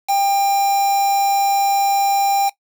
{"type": "tone with quantisation", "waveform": "triangle", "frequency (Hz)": 795, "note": "G5", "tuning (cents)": 24, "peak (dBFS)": -12, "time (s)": [0.08, 2.5], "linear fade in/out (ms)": 20, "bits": 4, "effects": ["noise-tail reverb RT60 0.1 s tail -19 dB re dry"]}